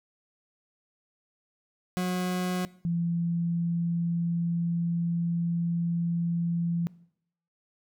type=tone pair in turn; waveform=40% pulse / sine; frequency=181.7 / 169.97 Hz; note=F#3 / F3; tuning=-31 / -47 cents; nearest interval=minor second; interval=116 cents; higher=first; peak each=-25 dBFS; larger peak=neither; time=1.97-2.65 / 2.85-6.87 s; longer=second; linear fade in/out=0 ms; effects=noise-tail reverb RT60 0.7 s tail -21 dB re dry